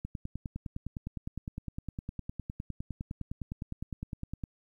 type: click train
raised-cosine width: 5 ms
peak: -24 dBFS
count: 44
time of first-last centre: 0.05-4.438 s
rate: 9.8 Hz
effects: 11-bit